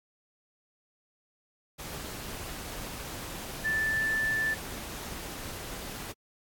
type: tone in noise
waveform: sine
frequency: 1760 Hz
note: A6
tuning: in tune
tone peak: -26 dBFS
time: 3.64-4.55 s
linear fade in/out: 20 ms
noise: pink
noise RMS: -40 dBFS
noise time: 1.78-6.13 s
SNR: +11 dB
effects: AAC 64 kbps